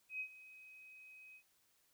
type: tone with ADSR envelope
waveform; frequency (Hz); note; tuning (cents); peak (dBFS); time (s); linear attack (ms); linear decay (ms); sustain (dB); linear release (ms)
sine; 2528; D#7; +27; -38; 0.09-1.43; 110; 78; -17; 77
effects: white hiss -75 dBFS RMS until 1.93 s

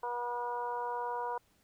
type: harmonic tone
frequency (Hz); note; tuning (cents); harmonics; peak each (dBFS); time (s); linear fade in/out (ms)
241.6; B3; -38; 2 / 3 / 4 / 5 / 6; -40 / -43 / -35 / -49 / -48; 0.03-1.38; 5
effects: pink hiss -70 dBFS RMS until 1.63 s

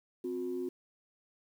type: tone pair together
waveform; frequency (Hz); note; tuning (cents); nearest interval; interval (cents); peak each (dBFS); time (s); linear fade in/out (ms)
sine; 260 / 361.8; C4 / F#4; -11 / -39; tritone; 572; -38 / -34; 0.24-0.69; 5
effects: tanh soft clip ceiling -27 dBFS + 10-bit

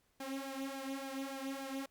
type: tone with flanger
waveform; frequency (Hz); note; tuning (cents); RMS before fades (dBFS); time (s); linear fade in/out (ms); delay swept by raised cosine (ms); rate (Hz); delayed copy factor
sawtooth; 270.5; C#4; -42; -42; 0.2-1.86; 5; 1.2 to 3.4; 3.5; +0.75
effects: pink hiss -75 dBFS RMS until 1.9 s + Opus 48 kbps

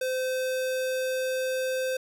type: tone with pitch glide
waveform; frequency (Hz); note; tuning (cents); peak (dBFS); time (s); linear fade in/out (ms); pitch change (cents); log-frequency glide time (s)
square; 515 to 518; C5 to C5; -28 to -17; -27; 0.01-1.97; 5; +11; 0.2-1.85
effects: none

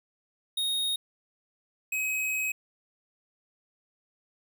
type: tone pair in turn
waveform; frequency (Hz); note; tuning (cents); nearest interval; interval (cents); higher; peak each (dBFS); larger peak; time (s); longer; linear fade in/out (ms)
square; 3729 / 2540; A#7 / D#7; 0 / +35; perfect fifth; 665; first; -27 / -28; first; 0.57-0.96 / 1.92-2.52; second; 5
effects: none

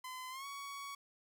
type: tone with pitch glide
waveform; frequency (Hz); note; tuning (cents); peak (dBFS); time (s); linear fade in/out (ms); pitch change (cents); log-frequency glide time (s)
sawtooth; 1022 to 1121; C6 to C#6; -41 to +19; -40; 0.04-0.95; 5; +160; 0.3-0.46
effects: none

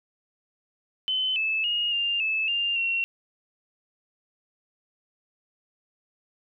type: tone with pitch steps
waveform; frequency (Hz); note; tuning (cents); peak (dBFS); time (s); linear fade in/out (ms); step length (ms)
sine; 3046 / 2615 / 2865 / 2799 / 2612 / 2798 / 2732; F#7 / E7 / F7 / F7 / E7 / F7 / F7; +50 / -15 / +44 / +3 / -17 / +3 / -39; -23; 1.08-3.04; 0; 280
effects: none

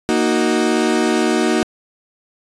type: chord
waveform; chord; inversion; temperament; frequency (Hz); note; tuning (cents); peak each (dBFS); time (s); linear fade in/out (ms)
35% pulse; D# minor; second; equal; 233.1 / 311.1 / 370; A#3 / D#4 / F#4; 0 / 0 / 0; -17; 0.09-1.63; 0
effects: resampled to 22050 Hz

